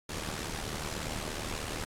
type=noise with amplitude modulation; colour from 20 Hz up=pink; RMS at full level=-34 dBFS; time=0.09-1.85 s; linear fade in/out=5 ms; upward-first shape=sine; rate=76.8 Hz; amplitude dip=70%; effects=low-pass 10000 Hz 12 dB/octave + AAC 64 kbps